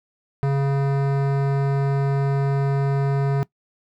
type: tone with hard clipping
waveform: sine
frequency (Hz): 138.59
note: C#3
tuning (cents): 0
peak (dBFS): -20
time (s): 0.43-3.43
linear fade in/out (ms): 0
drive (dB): 17
effects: noise-tail reverb RT60 0.1 s tail -21 dB re dry